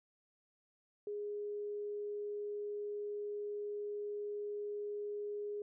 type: tone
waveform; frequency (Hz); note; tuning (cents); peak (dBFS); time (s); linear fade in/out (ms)
sine; 413.6; G#4; -7; -38; 1.07-5.62; 2
effects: none